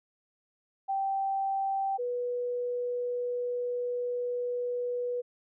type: tone pair in turn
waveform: sine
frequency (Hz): 780 / 489.1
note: G5 / B4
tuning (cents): -9 / -17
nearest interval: minor sixth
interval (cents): 808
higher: first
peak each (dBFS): -27 / -29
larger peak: first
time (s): 0.88-1.98 / 1.98-5.22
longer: second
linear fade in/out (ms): 20
effects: none